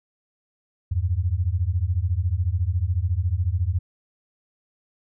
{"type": "beating tone pair", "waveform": "sine", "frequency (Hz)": [82.3, 96.3], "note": ["E2", "G2"], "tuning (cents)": [-2, -30], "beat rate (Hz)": 14, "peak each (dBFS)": -23, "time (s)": [0.91, 3.79], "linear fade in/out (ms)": 10, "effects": []}